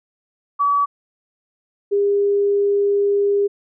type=tone pair in turn; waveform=sine; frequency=1142 / 403.8 Hz; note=D6 / G#4; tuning=-49 / -49 cents; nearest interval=octave + tritone; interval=1800 cents; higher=first; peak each=-14 dBFS; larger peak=neither; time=0.59-0.86 / 1.91-3.48 s; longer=second; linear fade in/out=20 ms; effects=none

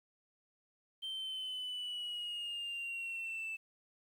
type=exponential sweep; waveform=sine; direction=down; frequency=3134 to 2637 Hz; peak=-36 dBFS; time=1.02-3.57 s; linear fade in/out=20 ms; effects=tanh soft clip ceiling -37 dBFS + 11-bit

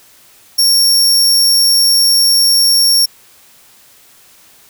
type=tone; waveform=sawtooth; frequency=5510 Hz; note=F8; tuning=24 cents flat; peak=-5 dBFS; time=0.58-3.06 s; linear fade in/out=10 ms; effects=white hiss -45 dBFS RMS until 4.69 s

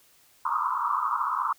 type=band-pass noise; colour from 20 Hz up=pink; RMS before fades=-27 dBFS; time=0.45-1.53 s; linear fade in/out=5 ms; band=950 to 1300 Hz; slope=96 dB/octave; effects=white hiss -60 dBFS RMS until 1.58 s

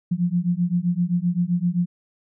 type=beating tone pair; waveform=sine; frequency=171.8 / 179.5 Hz; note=F3 / F3; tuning=-28 / +48 cents; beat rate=7.7 Hz; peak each=-22 dBFS; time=0.11-1.86 s; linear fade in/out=10 ms; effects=none

